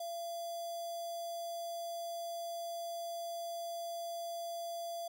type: tone with notch filter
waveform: square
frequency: 680 Hz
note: F5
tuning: 46 cents flat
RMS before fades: -41 dBFS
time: 0-5.08 s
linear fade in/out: 5 ms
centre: 2000 Hz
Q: 1.3
effects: none